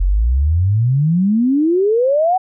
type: exponential sweep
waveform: sine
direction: up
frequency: 42.79 to 766 Hz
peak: -11 dBFS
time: 0-2.38 s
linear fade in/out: 10 ms
effects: none